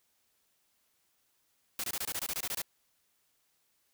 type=noise bursts; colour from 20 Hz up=white; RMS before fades=-35 dBFS; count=12; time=1.79-2.619 s; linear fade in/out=2 ms; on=48 ms; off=23 ms; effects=white hiss -74 dBFS RMS until 3.93 s